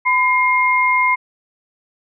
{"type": "tone pair together", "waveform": "sine", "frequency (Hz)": [1007, 2130], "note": ["B5", "C7"], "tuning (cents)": [33, 30], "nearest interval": "octave + minor second", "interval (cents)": 1297, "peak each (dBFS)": -15, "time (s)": [0.05, 1.16], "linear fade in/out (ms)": 20, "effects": []}